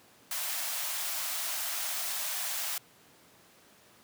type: high-pass noise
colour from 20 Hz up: white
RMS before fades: -34 dBFS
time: 0.31-2.78 s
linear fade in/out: 2 ms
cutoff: 590 Hz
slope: 96 dB/octave
effects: pink hiss -59 dBFS RMS until 4.03 s + high-pass 150 Hz 12 dB/octave